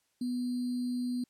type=tone with sample-and-hold; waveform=sine; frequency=246.9 Hz; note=B3; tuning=in tune; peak=-30 dBFS; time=0.21-1.24 s; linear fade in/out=5 ms; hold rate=4410 Hz; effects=white hiss -75 dBFS RMS until 1.29 s + low-pass 11000 Hz 12 dB/octave